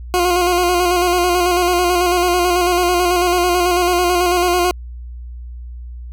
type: tone with vibrato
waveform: 20% pulse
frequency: 355.6 Hz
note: F4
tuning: 31 cents sharp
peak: -8 dBFS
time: 0.14-4.71 s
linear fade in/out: 0 ms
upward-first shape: square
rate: 9.1 Hz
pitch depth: 30 cents each way
effects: added 60 Hz sine -28 dBFS peak until 6.12 s